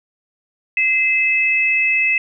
sine tone pair together, 2064 / 2600 Hz, C7 / E7, -24 / -24 cents, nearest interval major third, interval 400 cents, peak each -18 / -15 dBFS, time 0.77-2.18 s, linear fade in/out 2 ms, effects none

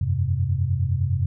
sine chord, F suspended second, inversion none, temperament equal with one note detuned, 88.22 / 98 / 130.81 Hz, F2 / G2 / C3, +18 / 0 / 0 cents, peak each -24 dBFS, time 0.01-1.26 s, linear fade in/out 5 ms, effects none

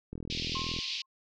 click train, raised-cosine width 3 ms, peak -26 dBFS, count 28, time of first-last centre 0.13-0.789 s, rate 41 Hz
white band-pass noise, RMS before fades -36 dBFS, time 0.3-1.02 s, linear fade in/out 5 ms, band 2400 to 5100 Hz, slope 48 dB/octave
sine tone with exponential decay, 1063 Hz, C6, 27 cents sharp, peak -33 dBFS, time 0.55-1.06 s, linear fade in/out 5 ms, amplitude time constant 110 ms
effects none

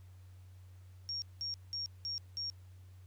sine tone bursts, 5550 Hz, F8, 12 cents flat, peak -36 dBFS, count 5, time 1.09-2.5 s, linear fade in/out 0 ms, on 130 ms, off 190 ms, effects added 92 Hz sine -52 dBFS peak until 3.06 s + pink hiss -70 dBFS RMS until 3.06 s

